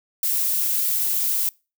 violet noise, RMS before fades -22 dBFS, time 0.23-1.49 s, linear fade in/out 2 ms, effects noise-tail reverb RT60 0.3 s tail -25 dB re dry

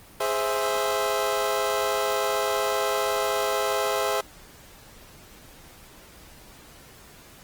25% pulse chord, Ab augmented, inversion none, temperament equal, 415.3 / 523.3 / 659.3 Hz, Ab4 / C5 / E5, 0 / 0 / 0 cents, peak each -24 dBFS, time 0.2-4.21 s, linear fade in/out 5 ms, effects pink hiss -49 dBFS RMS until 7.43 s + Opus 24 kbps

